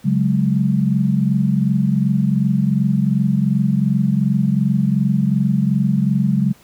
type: chord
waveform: sine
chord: C# suspended fourth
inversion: none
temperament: equal with one note detuned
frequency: 139.72 / 185 / 207.7 Hz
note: C#3 / F#3 / G#3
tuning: +14 / 0 / 0 cents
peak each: -18 dBFS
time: 0.04-6.53 s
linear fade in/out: 20 ms
effects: pink hiss -50 dBFS RMS until 6.63 s + high-pass 60 Hz 12 dB/octave